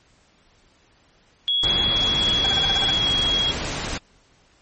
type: tone with pitch glide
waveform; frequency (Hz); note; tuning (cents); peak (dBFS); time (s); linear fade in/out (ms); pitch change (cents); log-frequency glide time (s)
sine; 3343 to 3308; G#7 to G#7; +11 to -8; -18; 1.48-3.51; 0; -19; 2.93-3.03
type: noise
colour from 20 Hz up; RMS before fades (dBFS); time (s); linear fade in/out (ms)
pink; -27; 1.63-3.98; 5
type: tone bursts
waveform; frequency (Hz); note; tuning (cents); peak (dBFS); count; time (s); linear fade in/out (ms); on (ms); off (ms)
20% pulse; 784; G5; 0; -20; 8; 2.44-2.908; 5; 27; 36
effects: pink hiss -58 dBFS RMS until 4.61 s + MP3 32 kbps